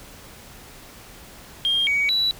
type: tone with pitch steps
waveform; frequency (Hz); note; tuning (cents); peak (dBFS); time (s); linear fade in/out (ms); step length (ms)
sine; 3215 / 2256 / 3936; G7 / C#7 / B7; +43 / +30 / -7; -17; 1.65-2.31; 0; 220
effects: tanh soft clip ceiling -14 dBFS + pink hiss -44 dBFS RMS until 2.39 s